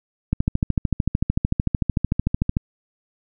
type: click train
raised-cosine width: 5 ms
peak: -6 dBFS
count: 31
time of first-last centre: 0.33-2.569 s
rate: 13.4 Hz
effects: none